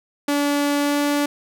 sawtooth tone with pitch glide, 287.7 to 289.4 Hz, D4 to D4, -36 to -25 cents, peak -14 dBFS, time 0.28-1.26 s, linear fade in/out 5 ms, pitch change +11 cents, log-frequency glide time 0.8-0.99 s, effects none

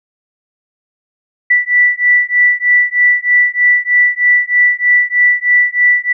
sine beating tone pair, 1965 / 1968.2 Hz, B6 / B6, -9 / -6 cents, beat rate 3.2 Hz, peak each -11 dBFS, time 1.5-6.13 s, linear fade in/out 10 ms, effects none

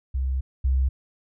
sine tone pair in turn, 65.6 / 65.6 Hz, C2 / C2, +5 / +5 cents, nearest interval unison, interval 0 cents, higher neither, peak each -22 / -18 dBFS, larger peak second, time 0.14-0.41 / 0.64-0.89 s, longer first, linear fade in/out 10 ms, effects none

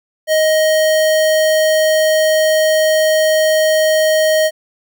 square tone, 626 Hz, D#5, 10 cents sharp, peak -11 dBFS, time 0.27-4.51 s, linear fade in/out 50 ms, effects none

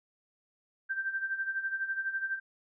sine tone with tremolo, 1568 Hz, G6, in tune, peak -28 dBFS, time 0.89-2.4 s, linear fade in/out 20 ms, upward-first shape sine, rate 12 Hz, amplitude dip 70%, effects none

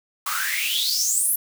white noise with high-pass filter sweep, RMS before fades -23 dBFS, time 0.26-1.36 s, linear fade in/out 5 ms, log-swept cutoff 1100 to 12000 Hz, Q 9.7, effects none

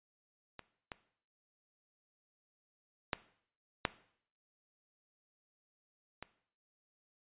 clicks, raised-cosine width 0.3 ms, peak -29 / -25 / -15 / -12 / -26 dBFS, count 5, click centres 0.593 / 0.918 / 3.132 / 3.852 / 6.226 s, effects noise-tail reverb RT60 0.6 s tail -17 dB re dry + resampled to 8000 Hz

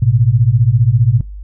sine beating tone pair, 110 / 125 Hz, A2 / B2, 0 / +21 cents, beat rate 15 Hz, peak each -11 dBFS, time 0.02-1.21 s, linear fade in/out 5 ms, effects noise-tail reverb RT60 0.2 s tail -24 dB re dry + added 50 Hz sine -26 dBFS peak until 1.43 s

